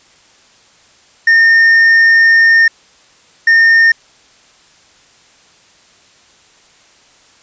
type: tone bursts at uneven times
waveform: triangle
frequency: 1823 Hz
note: A#6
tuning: 39 cents flat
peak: -3 dBFS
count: 2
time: 1.27-2.68 / 3.47-3.92 s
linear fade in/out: 5 ms
effects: white hiss -47 dBFS RMS until 7.42 s + resampled to 16000 Hz